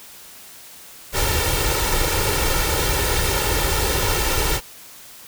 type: noise with comb filter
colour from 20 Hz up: pink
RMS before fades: -20 dBFS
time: 1.12-4.61 s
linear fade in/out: 50 ms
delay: 2.2 ms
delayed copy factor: +0.7
effects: white hiss -42 dBFS RMS until 5.27 s